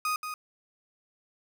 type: tone with echo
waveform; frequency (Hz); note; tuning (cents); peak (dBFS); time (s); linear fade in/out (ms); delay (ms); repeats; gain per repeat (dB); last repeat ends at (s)
35% pulse; 1244.5; D#6; 0; -25; 0.05-0.16; 2; 180; 1; -7; 0.34
effects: 10-bit